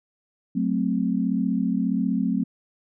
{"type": "chord", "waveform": "sine", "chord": "F# diminished", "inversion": "none", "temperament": "equal", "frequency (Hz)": [185, 220, 261.6], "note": ["F#3", "A3", "C4"], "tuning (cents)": [0, 0, 0], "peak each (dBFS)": -25, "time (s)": [0.55, 2.44], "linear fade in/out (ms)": 10, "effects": []}